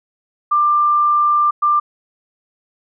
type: tone bursts at uneven times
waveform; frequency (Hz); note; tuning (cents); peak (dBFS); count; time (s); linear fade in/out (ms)
sine; 1188; D6; +20; -11; 2; 0.51-1.51 / 1.62-1.8; 10
effects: none